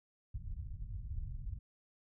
pink low-pass noise, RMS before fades -42 dBFS, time 0.34-1.59 s, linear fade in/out 5 ms, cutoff 110 Hz, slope 24 dB/octave, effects none

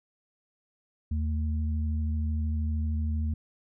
sine tone pair together, 78.86 / 223.6 Hz, D#2 / A3, +24 / +28 cents, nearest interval octave + tritone, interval 1804 cents, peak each -26 / -36 dBFS, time 1.11-3.34 s, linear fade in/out 5 ms, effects none

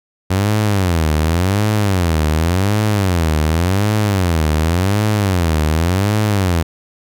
sawtooth tone with vibrato, 90.6 Hz, F#2, 36 cents flat, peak -9 dBFS, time 0.3-6.63 s, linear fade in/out 10 ms, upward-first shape sine, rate 0.89 Hz, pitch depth 290 cents each way, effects none

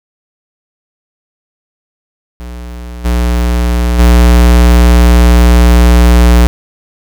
square tone with level steps, 59.9 Hz, A#1, 48 cents sharp, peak -23 / -9 / -3 dBFS, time 2.4-6.47 s, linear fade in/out 0 ms, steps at 3.04 / 3.98 s, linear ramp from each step 20 ms, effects none

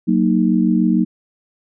sine chord, D# minor, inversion first, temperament just, 186.68 / 233.3 / 311.1 Hz, F#3 / A#3 / D#4, +16 / +2 / 0 cents, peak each -16 / -16 / -18 dBFS, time 0.07-1.05 s, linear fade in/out 20 ms, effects none

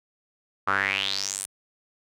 sawtooth tone with band-pass filter sweep, 98 Hz, G2, in tune, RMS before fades -27 dBFS, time 0.67-1.46 s, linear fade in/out 10 ms, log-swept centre 1200 to 10000 Hz, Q 5.9, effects none

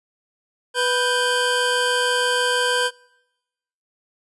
25% pulse tone pair together, 493.9 / 1568 Hz, B4 / G6, 0 / 0 cents, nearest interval octave + minor sixth, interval 2000 cents, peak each -17 dBFS, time 0.74-2.91 s, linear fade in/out 50 ms, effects noise-tail reverb RT60 1.0 s tail -26 dB re dry + resampled to 24000 Hz

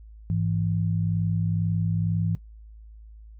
sine tone pair together, 103.3 / 165.41 Hz, G#2 / E3, -9 / +6 cents, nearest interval minor sixth, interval 815 cents, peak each -25 dBFS, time 0.3-2.35 s, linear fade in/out 0 ms, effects noise-tail reverb RT60 0.1 s tail -17 dB re dry + added 54 Hz sine -43 dBFS peak until 3.39 s

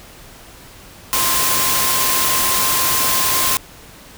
sine tone in noise, 1049 Hz, C6, 4 cents sharp, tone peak -23 dBFS, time 1.13-3.57 s, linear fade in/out 0 ms, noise white, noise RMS -17 dBFS, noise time 1.13-3.57 s, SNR -9 dB, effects pink hiss -41 dBFS RMS until 4.17 s

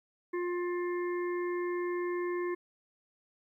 harmonic tone, 353 Hz, F4, 19 cents sharp, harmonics 1 / 3 / 5 / 6, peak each -31 / -41 / -45 / -47 dBFS, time 0.33-2.55 s, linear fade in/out 10 ms, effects 12-bit

